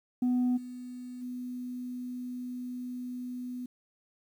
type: tone with level steps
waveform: sine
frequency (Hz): 248.6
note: B3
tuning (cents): +12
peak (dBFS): -22 / -39 / -35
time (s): 0.22-3.66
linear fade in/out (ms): 5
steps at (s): 0.56 / 1.21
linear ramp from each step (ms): 20
effects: tanh soft clip ceiling -23 dBFS + 10-bit